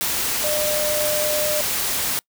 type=tone in noise; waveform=sine; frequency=602 Hz; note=D5; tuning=43 cents sharp; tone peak=-22 dBFS; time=0.44-1.61 s; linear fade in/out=0 ms; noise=white; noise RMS=-23 dBFS; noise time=0.01-2.19 s; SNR=-2 dB; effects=noise-tail reverb RT60 0.1 s tail -26 dB re dry